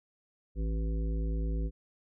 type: harmonic tone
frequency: 54.5 Hz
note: A1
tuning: 16 cents flat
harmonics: 1 / 3 / 5 / 7 / 9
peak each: -29 / -39 / -43 / -46 / -48 dBFS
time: 0.55-1.71 s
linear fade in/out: 50 ms
effects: none